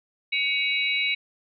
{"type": "tone cluster", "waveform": "sine", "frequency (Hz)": [2246, 2540, 2825, 3909], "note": ["C#7", "D#7", "F7", "B7"], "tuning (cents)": [22, 35, 19, -19], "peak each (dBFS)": [-24, -30, -32, -29], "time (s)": [0.32, 1.15], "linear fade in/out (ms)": 10, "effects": []}